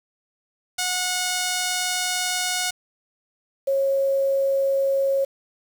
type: tone pair in turn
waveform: 5% pulse / sine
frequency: 729 / 546.1 Hz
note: F#5 / C#5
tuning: -26 / -26 cents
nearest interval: perfect fourth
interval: 500 cents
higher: first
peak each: -11 / -18 dBFS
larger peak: first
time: 0.78-2.71 / 3.67-5.25 s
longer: first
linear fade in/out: 10 ms
effects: 7-bit